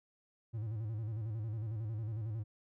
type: tone with vibrato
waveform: triangle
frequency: 109.6 Hz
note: A2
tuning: 6 cents flat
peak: -34 dBFS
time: 0.53-2.44 s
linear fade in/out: 20 ms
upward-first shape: square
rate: 11 Hz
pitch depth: 79 cents each way
effects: none